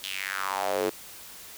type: tone with high-pass filter sweep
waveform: square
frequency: 48.17 Hz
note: G1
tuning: 30 cents flat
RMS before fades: -30 dBFS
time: 0.03-0.9 s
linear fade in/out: 10 ms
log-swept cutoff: 3400 to 370 Hz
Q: 3.9
effects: white hiss -45 dBFS RMS until 1.57 s